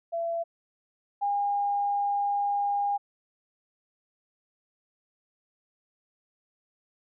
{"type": "tone pair in turn", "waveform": "sine", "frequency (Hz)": [673, 810.1], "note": ["E5", "G#5"], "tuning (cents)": [36, -43], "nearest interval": "minor third", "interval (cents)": 321, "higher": "second", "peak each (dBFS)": [-27, -24], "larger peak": "second", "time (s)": [[0.12, 0.44], [1.21, 2.98]], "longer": "second", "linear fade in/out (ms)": 20, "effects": []}